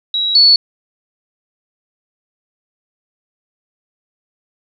sine tone pair in turn, 3871 / 4428 Hz, B7 / C#8, -35 / -3 cents, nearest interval major second, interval 232 cents, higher second, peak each -14 / -5 dBFS, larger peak second, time 0.14-0.35 / 0.35-0.56 s, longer neither, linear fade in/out 2 ms, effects none

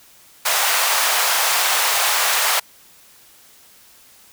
pink high-pass noise, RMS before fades -18 dBFS, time 0.45-2.6 s, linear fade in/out 10 ms, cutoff 700 Hz, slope 24 dB/octave, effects white hiss -49 dBFS RMS until 4.32 s

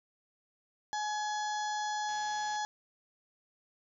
harmonic tone, 844 Hz, G#5, 28 cents sharp, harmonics 1 / 2 / 4 / 5 / 6 / 7 / 8, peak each -33 / -40 / -46 / -48 / -49 / -47 / -50 dBFS, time 0.93-2.65 s, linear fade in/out 0 ms
click train, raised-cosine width 0.2 ms, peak -37 dBFS, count 60, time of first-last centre 2.09-2.562 s, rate 125 Hz
effects none

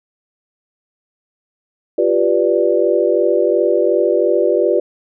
sine chord, G dominant seventh, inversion third, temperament equal, 349.2 / 392 / 493.9 / 587.3 Hz, F4 / G4 / B4 / D5, 0 / 0 / 0 / 0 cents, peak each -17 dBFS, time 1.98-4.8 s, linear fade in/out 5 ms, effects none

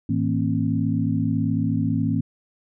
harmonic tone with a mistuned harmonic, 54 Hz, A1, 32 cents flat, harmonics 2 / 3 / 4 / 5, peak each -25 / -25 / -25 / -25 dBFS, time 0.09-2.21 s, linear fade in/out 5 ms, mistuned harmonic 4, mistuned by +120 cents, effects none

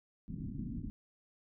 white low-pass noise, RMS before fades -41 dBFS, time 0.28-0.9 s, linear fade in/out 0 ms, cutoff 270 Hz, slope 48 dB/octave, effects none

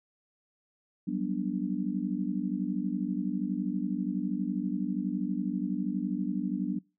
sine chord, G major seventh, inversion third, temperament just, 183.75 / 196 / 245 / 294 Hz, F#3 / G3 / B3 / D4, -12 / 0 / -14 / +2 cents, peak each -34 dBFS, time 1.07-6.79 s, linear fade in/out 10 ms, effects noise-tail reverb RT60 0.3 s tail -24 dB re dry

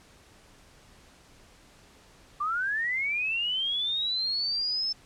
sine linear sweep, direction up, 1154 to 5300 Hz, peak -26 dBFS, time 2.4-4.93 s, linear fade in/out 10 ms, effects pink hiss -56 dBFS RMS until 5.05 s + low-pass 9000 Hz 12 dB/octave

